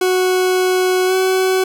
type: tone with pitch glide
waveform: 40% pulse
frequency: 369 to 375.7 Hz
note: F#4 to F#4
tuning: -5 to +26 cents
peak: -12 dBFS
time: 0.01-1.64 s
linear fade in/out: 5 ms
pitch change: +31 cents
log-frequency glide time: 1.06-1.14 s
effects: none